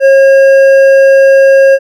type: tone with hard clipping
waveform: sine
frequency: 542 Hz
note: C#5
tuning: 39 cents flat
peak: -3 dBFS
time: 0-1.79 s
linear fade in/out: 50 ms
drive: 7 dB
effects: none